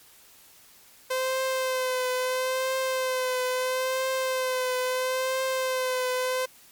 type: tone with vibrato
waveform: sawtooth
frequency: 515 Hz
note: C5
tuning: 28 cents flat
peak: -21 dBFS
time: 1.1-6.46 s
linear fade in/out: 10 ms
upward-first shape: triangle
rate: 0.75 Hz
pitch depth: 34 cents each way
effects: white hiss -54 dBFS RMS until 6.71 s + MP3 96 kbps